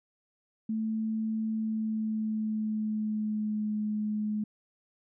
sine tone with pitch glide, 220 to 212.1 Hz, A3 to G#3, 0 to +37 cents, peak -28 dBFS, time 0.69-4.44 s, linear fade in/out 5 ms, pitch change -63 cents, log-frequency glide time 1.53-3.74 s, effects none

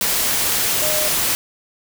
sine tone in noise, 613 Hz, D#5, 26 cents flat, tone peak -24 dBFS, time 0.82-1.08 s, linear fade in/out 0 ms, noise white, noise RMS -19 dBFS, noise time 0.01-1.35 s, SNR -8 dB, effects none

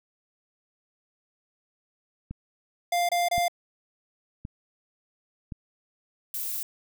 click train, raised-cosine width 5 ms, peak -23 dBFS, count 4, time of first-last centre 2.31-5.522 s, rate 0.934 Hz
square tone bursts, 698.5 Hz, F5, in tune, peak -23 dBFS, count 3, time 2.92-3.482 s, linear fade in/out 5 ms, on 170 ms, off 26 ms
violet noise, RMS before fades -32 dBFS, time 6.34-6.63 s, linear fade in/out 2 ms
effects none

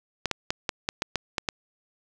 clicks, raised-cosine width 0.2 ms, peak -8 dBFS, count 9, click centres 0.257 / 0.313 / 0.505 / 0.692 / 0.889 / 1.021 / 1.157 / 1.382 / 1.488 s, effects none

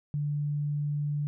sine tone, 146.7 Hz, D3, 2 cents flat, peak -27 dBFS, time 0.14-1.27 s, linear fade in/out 0 ms, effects none

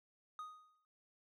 triangle tone with exponential decay, 1244.5 Hz, D#6, in tune, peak -40 dBFS, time 0.39-0.85 s, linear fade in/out 1 ms, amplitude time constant 100 ms, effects none

